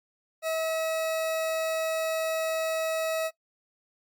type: tone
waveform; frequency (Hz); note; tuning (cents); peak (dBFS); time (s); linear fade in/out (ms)
40% pulse; 643; E5; -43; -26; 0.42-3.31; 50
effects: noise-tail reverb RT60 0.1 s tail -19 dB re dry + Opus 48 kbps